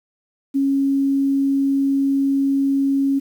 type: tone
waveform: sine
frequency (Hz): 274.9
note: C#4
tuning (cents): -14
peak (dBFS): -15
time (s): 0.54-3.2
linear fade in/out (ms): 20
effects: 8-bit